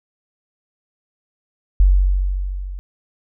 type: tone with level ramp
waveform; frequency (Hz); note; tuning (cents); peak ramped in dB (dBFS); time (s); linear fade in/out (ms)
sine; 46.84; F#1; +22; -7 to -27; 1.8-2.79; 0
effects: none